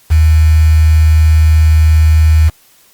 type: tone with quantisation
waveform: sine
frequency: 78.5 Hz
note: D#2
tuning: 16 cents sharp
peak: -4 dBFS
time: 0.1-2.5 s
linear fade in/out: 20 ms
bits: 4
effects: white hiss -47 dBFS RMS until 2.93 s + Opus 48 kbps